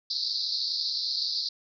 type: band-pass noise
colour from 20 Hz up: white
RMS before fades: -30 dBFS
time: 0.1-1.49 s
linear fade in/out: 5 ms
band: 4000 to 5000 Hz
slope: 96 dB/octave
effects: none